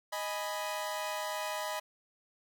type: chord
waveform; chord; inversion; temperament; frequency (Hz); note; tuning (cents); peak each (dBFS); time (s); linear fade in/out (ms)
sawtooth; G# minor; second; equal; 622.3 / 830.6 / 987.8; D#5 / G#5 / B5; 0 / 0 / 0; -34 / -37 / -35; 0.12-1.8; 10
effects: none